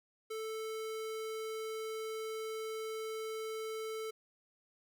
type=tone; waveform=square; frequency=440 Hz; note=A4; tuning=in tune; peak=-39 dBFS; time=0.3-4.11 s; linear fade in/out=10 ms; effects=none